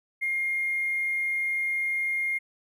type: tone with hard clipping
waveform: triangle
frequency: 2126 Hz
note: C7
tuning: 27 cents sharp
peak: -25 dBFS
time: 0.21-2.39 s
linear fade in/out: 20 ms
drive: 3 dB
effects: none